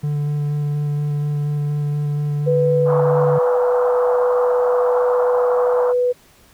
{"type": "tone with vibrato", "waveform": "triangle", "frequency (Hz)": 146.83, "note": "D3", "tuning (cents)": 0, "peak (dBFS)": -16, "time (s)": [0.03, 3.39], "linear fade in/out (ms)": 10, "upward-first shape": "square", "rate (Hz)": 4.2, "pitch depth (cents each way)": 8}
{"type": "tone", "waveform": "sine", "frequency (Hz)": 493.9, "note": "B4", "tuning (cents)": 0, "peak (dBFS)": -14, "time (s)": [2.46, 6.13], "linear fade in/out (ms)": 20}
{"type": "band-pass noise", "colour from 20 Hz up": "pink", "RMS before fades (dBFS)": -25, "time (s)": [2.85, 5.94], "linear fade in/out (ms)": 50, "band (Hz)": [600, 1300], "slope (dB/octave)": 48}
{"effects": ["pink hiss -51 dBFS RMS until 6.53 s"]}